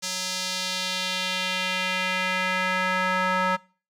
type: tone with band-pass filter sweep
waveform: square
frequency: 185 Hz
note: F#3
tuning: in tune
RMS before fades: -26 dBFS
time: 0.02-3.57 s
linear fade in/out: 20 ms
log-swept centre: 5700 to 1300 Hz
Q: 1.6
effects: noise-tail reverb RT60 0.4 s tail -23 dB re dry